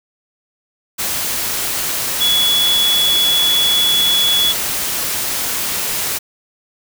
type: tone in noise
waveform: sine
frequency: 3390 Hz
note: G#7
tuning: 35 cents sharp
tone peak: -12 dBFS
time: 2.2-4.53 s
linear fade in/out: 20 ms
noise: white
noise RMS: -20 dBFS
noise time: 0.98-6.19 s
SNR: +5 dB
effects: none